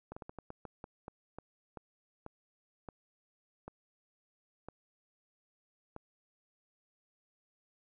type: slowing click train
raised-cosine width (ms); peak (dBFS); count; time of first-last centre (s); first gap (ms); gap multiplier
1; -30; 16; 0.12-5.964; 45; 1.27
effects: none